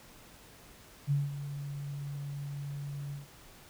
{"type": "tone with ADSR envelope", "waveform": "sine", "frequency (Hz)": 142.2, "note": "C#3", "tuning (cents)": 45, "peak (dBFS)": -24, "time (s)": [1.07, 3.27], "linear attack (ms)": 41, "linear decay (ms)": 190, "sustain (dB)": -12, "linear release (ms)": 140, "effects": ["pink hiss -55 dBFS RMS until 3.69 s"]}